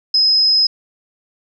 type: tone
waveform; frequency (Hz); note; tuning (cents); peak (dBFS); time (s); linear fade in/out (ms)
sine; 5090; D#8; +39; -10; 0.14-0.67; 5
effects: none